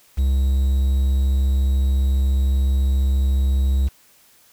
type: tone with quantisation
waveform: triangle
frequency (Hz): 67.1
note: C2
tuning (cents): +44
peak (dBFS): -13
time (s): 0.17-3.89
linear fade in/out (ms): 20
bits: 7
effects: white hiss -54 dBFS RMS until 4.52 s